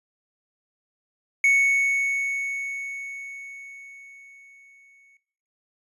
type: tone with exponential decay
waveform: triangle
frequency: 2217 Hz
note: C#7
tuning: in tune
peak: -13 dBFS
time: 1.44-5.17 s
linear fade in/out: 2 ms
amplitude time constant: 810 ms
effects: noise-tail reverb RT60 0.7 s tail -20 dB re dry + resampled to 32000 Hz